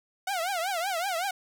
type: tone with vibrato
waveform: sawtooth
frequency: 724 Hz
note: F#5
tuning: 38 cents flat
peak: -24 dBFS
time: 0.27-1.31 s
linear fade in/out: 5 ms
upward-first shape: triangle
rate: 5.3 Hz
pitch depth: 220 cents each way
effects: none